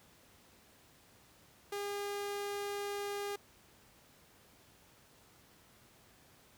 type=tone; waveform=sawtooth; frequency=405.5 Hz; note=G#4; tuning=41 cents flat; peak=-33 dBFS; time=1.72-3.36 s; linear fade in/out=5 ms; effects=pink hiss -63 dBFS RMS until 6.57 s + high-pass 60 Hz 12 dB/octave